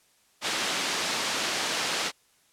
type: band-pass noise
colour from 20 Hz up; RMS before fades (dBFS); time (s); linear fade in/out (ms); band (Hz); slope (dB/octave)
white; -29; 0.41-2.12; 50; 200 to 4900; 12
effects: white hiss -64 dBFS RMS until 2.52 s + low-pass 11000 Hz 12 dB/octave